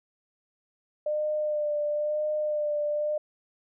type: tone with vibrato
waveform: sine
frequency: 600 Hz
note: D5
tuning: 37 cents sharp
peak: -25 dBFS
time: 1.06-3.18 s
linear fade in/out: 5 ms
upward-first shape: sine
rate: 1 Hz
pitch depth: 23 cents each way
effects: none